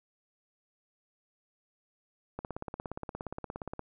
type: click train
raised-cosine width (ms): 1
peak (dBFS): -23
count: 25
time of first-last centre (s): 2.39-3.794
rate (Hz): 17.1
effects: none